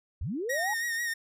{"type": "linear sweep", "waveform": "sine", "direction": "up", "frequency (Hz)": [52.1, 882], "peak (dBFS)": -30, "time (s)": [0.21, 0.74], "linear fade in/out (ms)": 5}
{"type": "tone with vibrato", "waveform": "45% pulse", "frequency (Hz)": 1864.7, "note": "A#6", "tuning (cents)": 0, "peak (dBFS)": -29, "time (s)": [0.49, 1.14], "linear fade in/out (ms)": 10, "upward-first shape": "sine", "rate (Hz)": 6.1, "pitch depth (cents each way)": 43}
{"effects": []}